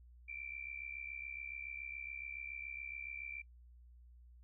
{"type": "tone with amplitude modulation", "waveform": "sine", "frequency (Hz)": 2349, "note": "D7", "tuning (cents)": 0, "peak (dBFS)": -40, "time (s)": [0.28, 3.42], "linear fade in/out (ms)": 10, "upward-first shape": "sine", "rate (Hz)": 67.1, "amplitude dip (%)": 85, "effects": ["noise-tail reverb RT60 0.1 s tail -24 dB re dry", "added 60 Hz sine -57 dBFS peak until 4.43 s"]}